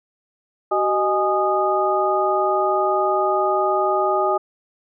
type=tone cluster; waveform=sine; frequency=379.4 / 618 / 828 / 1235 Hz; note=F#4 / D#5 / G#5 / D#6; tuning=+43 / -12 / -5 / -13 cents; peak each=-22 dBFS; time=0.71-4.38 s; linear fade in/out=10 ms; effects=none